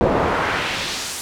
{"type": "noise with band-pass filter sweep", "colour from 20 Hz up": "brown", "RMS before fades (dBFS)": -21, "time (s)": [0.01, 1.21], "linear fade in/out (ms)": 0, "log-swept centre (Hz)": [520, 9200], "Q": 1.1, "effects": []}